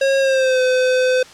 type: tone with pitch glide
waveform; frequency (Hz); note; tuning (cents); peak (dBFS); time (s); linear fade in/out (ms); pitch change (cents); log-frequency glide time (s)
square; 543 to 509.6; C#5 to C5; -36 to -46; -14; 0.01-1.23; 5; -110; 0.19-0.61
effects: white hiss -41 dBFS RMS until 1.33 s + low-pass 6000 Hz 12 dB/octave